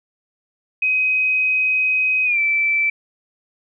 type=tone with pitch glide; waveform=sine; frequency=2522 to 2326 Hz; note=D#7 to D7; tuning=+23 to -17 cents; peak=-15 dBFS; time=0.82-2.9 s; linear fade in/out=5 ms; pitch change=-140 cents; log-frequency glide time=2.25-2.39 s; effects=none